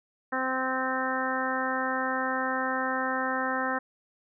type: harmonic tone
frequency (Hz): 260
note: C4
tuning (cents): -11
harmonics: 1 / 2 / 3 / 4 / 5 / 6 / 7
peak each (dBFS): -34 / -34 / -34 / -34 / -34 / -34 / -34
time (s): 0.32-3.79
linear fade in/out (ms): 10
effects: none